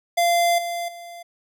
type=tone with level steps; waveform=square; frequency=690 Hz; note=F5; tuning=21 cents flat; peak=-17 / -26 / -37 dBFS; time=0.17-1.23 s; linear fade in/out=10 ms; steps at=0.58 / 0.88 s; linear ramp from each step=5 ms; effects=none